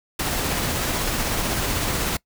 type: noise with tremolo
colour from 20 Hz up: pink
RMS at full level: -23 dBFS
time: 0.19-2.17 s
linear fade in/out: 5 ms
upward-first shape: triangle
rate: 16 Hz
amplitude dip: 25%
effects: noise-tail reverb RT60 0.1 s tail -23 dB re dry